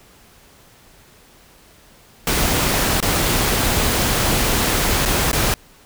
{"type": "noise with dropouts", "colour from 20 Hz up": "pink", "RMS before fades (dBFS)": -18, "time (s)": [2.27, 5.54], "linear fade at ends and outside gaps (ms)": 1, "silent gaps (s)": [[3.003, 3.026], [5.053, 5.058], [5.315, 5.33]], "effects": ["pink hiss -49 dBFS RMS until 5.85 s"]}